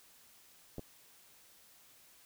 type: clicks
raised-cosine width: 2 ms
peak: -29 / -30 dBFS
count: 2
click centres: 0.783 / 0.794 s
effects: white hiss -62 dBFS RMS until 2.25 s